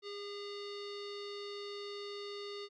square tone with low-pass filter, 406.6 Hz, G#4, 37 cents flat, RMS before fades -44 dBFS, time 0.02-2.69 s, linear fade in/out 50 ms, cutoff 4200 Hz, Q 5.8, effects none

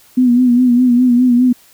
sine tone with vibrato, 246.9 Hz, B3, in tune, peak -7 dBFS, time 0.17-1.53 s, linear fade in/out 10 ms, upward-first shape sine, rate 4.9 Hz, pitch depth 56 cents each way, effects white hiss -47 dBFS RMS until 1.73 s

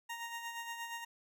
20% pulse tone with tremolo, 932.3 Hz, A#5, in tune, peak -34 dBFS, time 0.09-1.05 s, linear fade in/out 10 ms, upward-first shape sine, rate 8.5 Hz, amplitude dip 50%, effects none

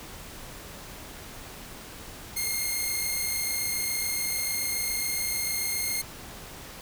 5% pulse tone pair together, 2107 / 2134 Hz, C7 / C7, +12 / +34 cents, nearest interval unison, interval 22 cents, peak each -23 / -18 dBFS, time 2.36-6.02 s, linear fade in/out 10 ms, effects pink hiss -43 dBFS RMS until 6.81 s

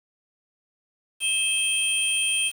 sine tone cluster, 2606 / 3185 / 9110 Hz, E7 / G7 / C#9, -20 / +27 / +46 cents, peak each -25 dBFS, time 1.2-2.52 s, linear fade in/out 50 ms, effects tanh soft clip ceiling -12 dBFS + 7-bit

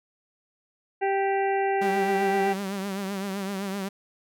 harmonic tone, 391.5 Hz, G4, 2 cents flat, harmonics 1 / 2 / 4 / 5 / 6 / 7, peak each -25 / -25 / -36 / -35 / -41 / -42 dBFS, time 1.01-2.54 s, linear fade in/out 20 ms
sawtooth tone with vibrato, 196 Hz, G3, in tune, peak -25 dBFS, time 1.81-3.89 s, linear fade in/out 10 ms, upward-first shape triangle, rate 7.8 Hz, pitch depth 77 cents each way
effects none

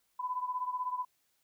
sine beating tone pair, 998 / 1014 Hz, B5 / B5, +18 / +45 cents, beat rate 16 Hz, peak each -34 / -38 dBFS, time 0.19-1.05 s, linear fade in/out 10 ms, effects white hiss -75 dBFS RMS until 1.43 s

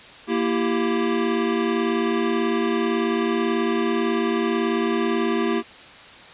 square chord, E diminished, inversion second, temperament equal with one note detuned, 233.1 / 333.8 / 392 Hz, Bb3 / E4 / G4, 0 / +22 / 0 cents, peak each -25 dBFS, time 0.27-5.63 s, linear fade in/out 50 ms, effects white hiss -43 dBFS RMS until 6.33 s + resampled to 8000 Hz

